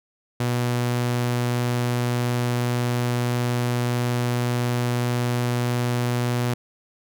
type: tone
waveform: sawtooth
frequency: 121.7 Hz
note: B2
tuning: 25 cents flat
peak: -17 dBFS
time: 0.4-6.54 s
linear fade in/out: 5 ms
effects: none